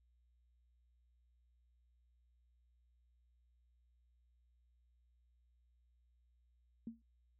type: tone with exponential decay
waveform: sine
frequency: 228.9 Hz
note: A#3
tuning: 31 cents flat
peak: -39 dBFS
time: 6.87-7.02 s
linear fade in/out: 2 ms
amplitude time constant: 31 ms
effects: added 60 Hz sine -70 dBFS peak until 7.39 s